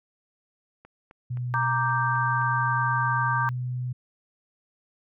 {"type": "click train", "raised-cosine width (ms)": 0.5, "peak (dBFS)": -33, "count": 7, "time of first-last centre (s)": [0.85, 2.417], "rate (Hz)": 3.83}
{"type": "tone with pitch glide", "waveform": "sine", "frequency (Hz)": [123.47, 125.19], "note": ["B2", "B2"], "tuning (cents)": [0, 24], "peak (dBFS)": -27, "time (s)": [1.3, 3.93], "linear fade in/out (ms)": 10, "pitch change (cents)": 24, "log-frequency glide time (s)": [1.5, 3.73]}
{"type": "chord", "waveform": "sine", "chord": "G minor", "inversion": "first", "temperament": "equal", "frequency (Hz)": [932.3, 1174.7, 1568], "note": ["Bb5", "D6", "G6"], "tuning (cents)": [0, 0, 0], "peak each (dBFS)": -27, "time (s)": [1.54, 3.49], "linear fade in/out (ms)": 0}
{"effects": []}